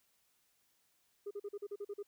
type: tone bursts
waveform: sine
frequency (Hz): 407.2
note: G#4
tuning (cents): -34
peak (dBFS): -37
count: 9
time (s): 1.26-2.029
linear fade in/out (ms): 10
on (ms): 49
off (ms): 41
effects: tanh soft clip ceiling -37 dBFS + white hiss -75 dBFS RMS until 2.07 s